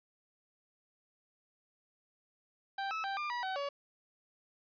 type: tone with pitch steps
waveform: 30% pulse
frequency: 785 / 1303 / 785 / 1197 / 968 / 758 / 565 Hz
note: G5 / E6 / G5 / D6 / B5 / F#5 / C#5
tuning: +2 / -20 / +2 / +33 / -35 / +42 / +33 cents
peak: -32 dBFS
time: 2.78-3.69 s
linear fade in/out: 5 ms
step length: 130 ms
effects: resampled to 11025 Hz